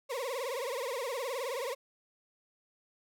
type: tone with vibrato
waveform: 35% pulse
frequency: 510 Hz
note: C5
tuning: 44 cents flat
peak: -32 dBFS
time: 0.09-1.75 s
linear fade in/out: 20 ms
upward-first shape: triangle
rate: 19 Hz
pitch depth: 210 cents each way
effects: none